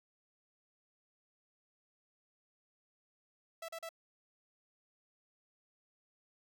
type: tone bursts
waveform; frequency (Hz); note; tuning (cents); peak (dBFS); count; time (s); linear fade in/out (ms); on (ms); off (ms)
sawtooth; 659.3; E5; 0; -38; 3; 3.62-3.891; 5; 65; 38
effects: none